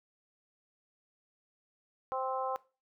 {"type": "harmonic tone", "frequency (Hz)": 261.6, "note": "C4", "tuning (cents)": 0, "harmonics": [2, 3, 4, 5], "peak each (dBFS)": [-37, -36, -37, -42], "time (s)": [2.12, 2.56], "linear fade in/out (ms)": 0, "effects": ["noise-tail reverb RT60 0.3 s tail -19 dB re dry"]}